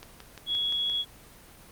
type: click train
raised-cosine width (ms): 0.2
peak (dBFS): -25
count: 6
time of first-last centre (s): 0.03-0.898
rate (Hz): 5.76
type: tone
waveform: sine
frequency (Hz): 3349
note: G#7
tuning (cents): +14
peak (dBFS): -25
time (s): 0.46-1.05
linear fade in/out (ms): 50
effects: pink hiss -51 dBFS RMS until 1.71 s + Opus 24 kbps